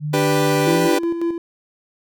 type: tone with pitch glide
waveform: sine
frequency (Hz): 150.1 to 168.48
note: D3 to E3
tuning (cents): +38 to +38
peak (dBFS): -21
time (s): 0-0.9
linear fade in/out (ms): 50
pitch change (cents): +200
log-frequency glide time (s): 0.64-0.76
type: chord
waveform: 30% pulse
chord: G major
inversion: second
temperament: equal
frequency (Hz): 293.7 / 392 / 493.9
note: D4 / G4 / B4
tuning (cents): 0 / 0 / 0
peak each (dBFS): -18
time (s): 0.13-0.99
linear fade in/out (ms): 10
type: tone with tremolo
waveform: triangle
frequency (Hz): 337.8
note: E4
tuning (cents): +42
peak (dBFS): -15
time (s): 0.67-1.38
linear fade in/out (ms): 2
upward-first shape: square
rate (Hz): 5.5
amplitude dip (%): 50
effects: none